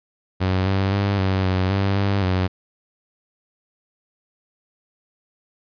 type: tone with pitch steps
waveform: sawtooth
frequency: 93.5 / 96.7 / 100.1 / 95.2 / 93.1 / 98.1 / 99.5 / 92.6 Hz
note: F#2 / G2 / G2 / F#2 / F#2 / G2 / G2 / F#2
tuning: +19 / -23 / +37 / +50 / +11 / +2 / +26 / +2 cents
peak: -14 dBFS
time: 0.4-2.48 s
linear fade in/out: 20 ms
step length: 260 ms
effects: resampled to 11025 Hz